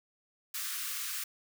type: high-pass noise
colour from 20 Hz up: white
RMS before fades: -37 dBFS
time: 0.54-1.24 s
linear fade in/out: 5 ms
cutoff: 1100 Hz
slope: 96 dB/octave
effects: none